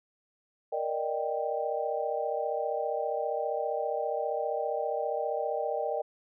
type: chord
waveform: sine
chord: Eb major seventh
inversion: second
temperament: equal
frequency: 466.2 / 587.3 / 622.3 / 784 Hz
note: Bb4 / D5 / Eb5 / G5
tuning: 0 / 0 / 0 / 0 cents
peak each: -34 dBFS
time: 0.72-6.02 s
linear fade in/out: 10 ms
effects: none